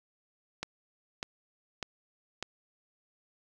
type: click train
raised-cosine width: 0.2 ms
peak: -17 dBFS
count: 4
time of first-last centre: 0.63-2.426 s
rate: 1.67 Hz
effects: none